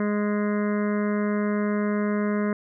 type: harmonic tone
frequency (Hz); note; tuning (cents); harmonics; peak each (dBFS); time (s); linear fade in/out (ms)
207.7; G#3; 0; 1 / 2 / 3 / 5 / 6 / 7 / 8 / 9 / 10; -23 / -29 / -33 / -37 / -39 / -40 / -41 / -42 / -43; 0-2.53; 2
effects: none